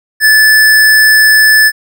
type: tone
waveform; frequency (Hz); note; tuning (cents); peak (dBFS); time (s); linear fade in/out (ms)
square; 1739; A6; -21; -4; 0.2-1.72; 50
effects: none